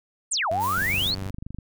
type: exponential two-way sweep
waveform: sine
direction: down then up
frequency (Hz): 9397 to 622.3 to 4555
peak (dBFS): -22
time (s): 0.31-1.15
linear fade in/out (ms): 10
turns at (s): 0.5
type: tone with vibrato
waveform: sawtooth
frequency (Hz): 95.8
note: G2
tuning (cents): -39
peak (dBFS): -28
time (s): 0.51-1.3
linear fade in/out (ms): 0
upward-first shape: triangle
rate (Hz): 12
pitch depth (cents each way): 56
type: noise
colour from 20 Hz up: blue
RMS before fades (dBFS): -35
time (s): 0.59-1.13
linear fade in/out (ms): 50
type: click train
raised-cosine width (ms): 5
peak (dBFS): -23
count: 21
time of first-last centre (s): 0.78-1.586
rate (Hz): 24.8
effects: none